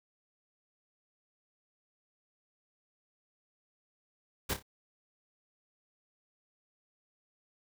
pink noise with echo, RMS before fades -32 dBFS, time 4.49-4.54 s, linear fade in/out 10 ms, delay 29 ms, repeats 3, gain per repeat -9 dB, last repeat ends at 4.627 s, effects none

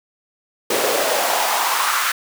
pink noise with high-pass filter sweep, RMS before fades -19 dBFS, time 0.7-2.12 s, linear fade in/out 5 ms, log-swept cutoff 410 to 1400 Hz, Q 3.1, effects none

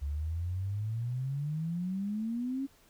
sine exponential sweep, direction up, 69.3 to 277.2 Hz, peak -31 dBFS, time 0.01-2.67 s, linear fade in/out 20 ms, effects pink hiss -63 dBFS RMS until 2.89 s

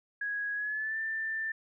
sine tone with pitch glide, 1660 to 1779.1 Hz, G#6 to A6, -1 to +19 cents, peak -31 dBFS, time 0.21-1.52 s, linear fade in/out 5 ms, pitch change +120 cents, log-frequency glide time 0.54-0.98 s, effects none

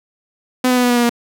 sawtooth tone with pitch steps, 253.3 / 250.5 / 247.8 / 245.1 / 242.4 / 239.8 / 237.2 Hz, B3 / B3 / B3 / B3 / B3 / A#3 / A#3, +44 / +25 / +6 / -13 / -32 / +49 / +30 cents, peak -8 dBFS, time 0.64-1.095 s, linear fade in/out 5 ms, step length 65 ms, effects none

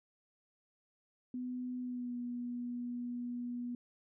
sine tone with pitch glide, 250 to 242.9 Hz, B3 to B3, +21 to -29 cents, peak -37 dBFS, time 1.34-3.75 s, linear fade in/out 2 ms, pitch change -50 cents, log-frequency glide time 1.81-2.16 s, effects none

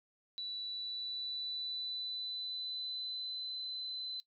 sine tone with pitch glide, 3951 to 4034 Hz, B7 to B7, 0 to +36 cents, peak -38 dBFS, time 0.38-4.2 s, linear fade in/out 0 ms, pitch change +36 cents, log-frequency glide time 0.63-3.53 s, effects noise-tail reverb RT60 0.1 s tail -18 dB re dry

